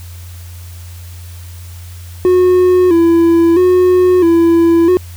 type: tone with vibrato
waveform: triangle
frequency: 349.2 Hz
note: F4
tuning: in tune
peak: -4 dBFS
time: 2.25-4.97 s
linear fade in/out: 0 ms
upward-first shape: square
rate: 0.76 Hz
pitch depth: 72 cents each way
effects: added 87 Hz sine -28 dBFS peak until 5.16 s + white hiss -40 dBFS RMS until 5.16 s